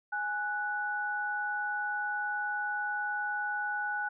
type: tone pair together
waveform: sine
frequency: 830.6 / 1480 Hz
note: G#5 / F#6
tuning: 0 / 0 cents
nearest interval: minor seventh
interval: 1000 cents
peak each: -35 / -32 dBFS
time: 0.12-4.09 s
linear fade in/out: 10 ms
effects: none